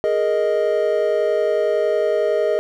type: chord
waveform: triangle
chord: Ab suspended second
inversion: none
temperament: equal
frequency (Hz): 415.3 / 466.2 / 622.3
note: Ab4 / Bb4 / Eb5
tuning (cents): 0 / 0 / 0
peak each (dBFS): -19 / -20 / -17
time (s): 0.04-2.59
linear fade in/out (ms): 0
effects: none